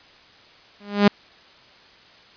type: tone with exponential growth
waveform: sawtooth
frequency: 203.9 Hz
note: G#3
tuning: 32 cents flat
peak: -5 dBFS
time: 0.8-1.08 s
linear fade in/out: 5 ms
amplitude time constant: 60 ms
effects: white hiss -50 dBFS RMS until 2.36 s + resampled to 11025 Hz